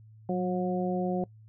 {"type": "harmonic tone with a mistuned harmonic", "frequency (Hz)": 180.8, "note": "F#3", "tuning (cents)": -40, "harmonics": [1, 2, 3, 4], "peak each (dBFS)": [-29, -32, -34, -35], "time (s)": [0.29, 1.24], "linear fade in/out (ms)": 2, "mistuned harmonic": 1, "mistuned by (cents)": 34, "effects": ["noise-tail reverb RT60 0.1 s tail -23 dB re dry", "added 109 Hz sine -50 dBFS peak until 1.48 s"]}